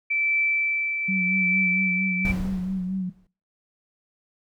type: tone with tremolo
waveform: sine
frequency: 2325 Hz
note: D7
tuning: 18 cents flat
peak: -19 dBFS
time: 0.1-2.32 s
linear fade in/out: 10 ms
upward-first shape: triangle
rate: 0.85 Hz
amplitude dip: 50%
type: tone with vibrato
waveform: sine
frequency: 186.5 Hz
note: F#3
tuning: 14 cents sharp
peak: -24 dBFS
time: 1.08-3.1 s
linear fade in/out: 10 ms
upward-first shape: sine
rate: 4.4 Hz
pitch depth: 43 cents each way
type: noise with exponential decay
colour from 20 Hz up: brown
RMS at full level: -25 dBFS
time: 2.25-3.27 s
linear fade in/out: 2 ms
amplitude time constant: 220 ms
effects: noise-tail reverb RT60 0.4 s tail -20 dB re dry